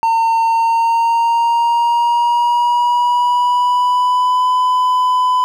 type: tone with pitch glide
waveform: triangle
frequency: 910 to 1003.9 Hz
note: A#5 to B5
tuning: -42 to +28 cents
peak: -9 dBFS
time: 0.03-5.44 s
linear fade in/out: 0 ms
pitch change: +170 cents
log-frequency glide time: 0.44-4.47 s
effects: none